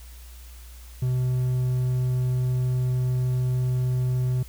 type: tone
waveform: triangle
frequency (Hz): 126.6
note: B2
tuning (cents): +43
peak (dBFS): -19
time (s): 1.02-4.43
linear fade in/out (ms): 5
effects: added 60 Hz sine -41 dBFS peak until 4.48 s + white hiss -51 dBFS RMS until 4.48 s